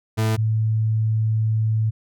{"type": "tone pair in turn", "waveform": ["40% pulse", "sine"], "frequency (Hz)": [110, 110], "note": ["A2", "A2"], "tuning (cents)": [0, 0], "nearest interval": "unison", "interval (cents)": 0, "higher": "neither", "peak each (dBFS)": -17, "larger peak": "neither", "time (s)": [[0.17, 0.37], [0.37, 1.91]], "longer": "second", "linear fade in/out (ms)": 20, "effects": []}